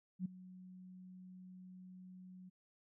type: tone with ADSR envelope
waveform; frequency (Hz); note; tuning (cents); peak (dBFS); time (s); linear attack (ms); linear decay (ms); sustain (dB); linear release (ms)
sine; 184.1; F#3; -8; -34; 0.19-2.5; 63; 9; -18; 18
effects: none